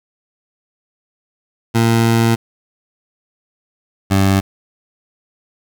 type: tone pair in turn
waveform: 20% pulse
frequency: 114.9 / 97.03 Hz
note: A#2 / G2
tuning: -25 / -17 cents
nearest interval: minor third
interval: 292 cents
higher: first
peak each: -6 dBFS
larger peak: neither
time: 1.74-2.36 / 4.1-4.41 s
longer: first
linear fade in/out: 20 ms
effects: 8-bit